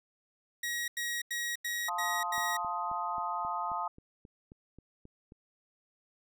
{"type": "tone bursts", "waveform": "sawtooth", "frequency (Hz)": 1900, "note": "A#6", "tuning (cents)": 33, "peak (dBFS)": -29, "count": 6, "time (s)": [0.63, 2.57], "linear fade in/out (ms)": 5, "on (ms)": 250, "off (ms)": 88}
{"type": "chord", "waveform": "sine", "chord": "F dominant seventh", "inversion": "none", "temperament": "equal with one note detuned", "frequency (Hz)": [698.5, 880, 1046.5, 1250.3], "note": ["F5", "A5", "C6", "Eb6"], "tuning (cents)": [0, 0, 0, 8], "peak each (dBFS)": [-39, -36, -39, -36], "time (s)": [1.88, 3.88], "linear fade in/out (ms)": 5}
{"type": "click train", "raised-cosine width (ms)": 3, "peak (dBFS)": -38, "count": 12, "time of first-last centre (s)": [2.38, 5.321], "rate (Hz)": 3.74}
{"effects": []}